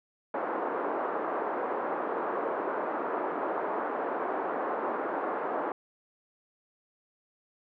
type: band-pass noise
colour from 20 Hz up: pink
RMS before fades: -32 dBFS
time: 0.34-5.72 s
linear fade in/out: 2 ms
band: 340 to 1300 Hz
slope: 24 dB/octave
effects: none